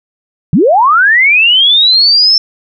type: linear sweep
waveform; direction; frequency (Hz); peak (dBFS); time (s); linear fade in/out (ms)
sine; up; 125.6 to 5370; -4; 0.53-2.38; 2
effects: none